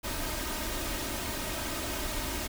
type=noise with comb filter; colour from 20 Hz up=pink; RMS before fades=-34 dBFS; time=0.03-2.48 s; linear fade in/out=20 ms; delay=3.2 ms; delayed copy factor=+0.6; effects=none